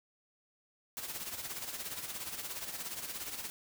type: noise with tremolo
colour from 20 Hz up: white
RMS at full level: -39 dBFS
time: 0.97-3.5 s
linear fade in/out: 0 ms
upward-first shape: sine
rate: 17 Hz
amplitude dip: 60%
effects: none